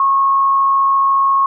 sine tone with frequency modulation, 1092 Hz, C#6, 26 cents flat, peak -10 dBFS, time 0-1.46 s, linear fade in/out 2 ms, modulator 85.6 Hz, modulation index 0.24, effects none

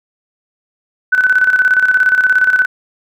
sine tone with tremolo, 1506 Hz, F#6, 30 cents sharp, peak -6 dBFS, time 1.12-2.66 s, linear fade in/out 10 ms, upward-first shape square, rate 17 Hz, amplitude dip 60%, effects none

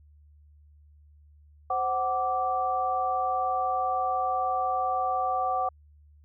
sine tone cluster, 521 / 747 / 1169 Hz, C5 / F#5 / D6, -7 / +16 / -8 cents, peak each -34 / -26 / -30 dBFS, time 1.7-5.69 s, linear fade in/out 5 ms, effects added 74 Hz sine -53 dBFS peak until 6.24 s

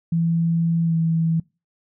sine tone with pitch glide, 166.6 to 163.64 Hz, E3 to E3, +19 to -12 cents, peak -17 dBFS, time 0.12-1.4 s, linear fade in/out 5 ms, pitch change -31 cents, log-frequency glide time 0.84-0.95 s, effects noise-tail reverb RT60 0.3 s tail -25 dB re dry

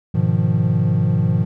triangle chord, F half-diminished seventh, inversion first, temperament equal, 103.83 / 123.47 / 155.56 / 174.61 Hz, Ab2 / Cb3 / Eb3 / F3, 0 / 0 / 0 / 0 cents, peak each -18 dBFS, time 0.14-1.45 s, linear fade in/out 10 ms, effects none

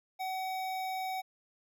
square tone with notch filter, 754 Hz, F#5, 32 cents sharp, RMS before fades -36 dBFS, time 0.19-1.22 s, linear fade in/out 20 ms, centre 8100 Hz, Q 1.5, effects none

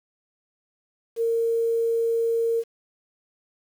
sine tone with quantisation, 459.9 Hz, A#4, 23 cents flat, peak -20 dBFS, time 1.16-2.64 s, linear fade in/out 50 ms, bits 8, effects none

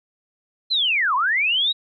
sine linear two-way sweep, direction down then up, 4186 to 959 to 3886 Hz, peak -17 dBFS, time 0.7-1.73 s, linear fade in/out 20 ms, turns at 1.15 s, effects none

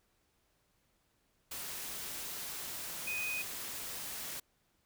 sine tone in noise, 2495 Hz, D#7, 4 cents sharp, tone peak -35 dBFS, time 3.07-3.42 s, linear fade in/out 5 ms, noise white, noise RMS -42 dBFS, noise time 1.51-4.4 s, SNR +4 dB, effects pink hiss -75 dBFS RMS until 4.85 s

